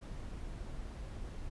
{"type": "noise", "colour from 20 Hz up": "brown", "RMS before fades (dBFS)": -43, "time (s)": [0.01, 1.5], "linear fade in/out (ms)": 20, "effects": ["resampled to 24000 Hz"]}